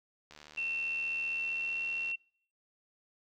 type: click train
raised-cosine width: 0.2 ms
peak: -33 dBFS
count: 137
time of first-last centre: 0.31-2.114 s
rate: 75.4 Hz
type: tone with pitch glide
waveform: sine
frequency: 2700 to 2719 Hz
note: E7 to F7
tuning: +41 to -47 cents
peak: -32 dBFS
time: 0.57-2.16 s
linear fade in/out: 10 ms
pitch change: +12 cents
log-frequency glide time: 1.33-1.84 s
effects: noise-tail reverb RT60 0.6 s tail -26 dB re dry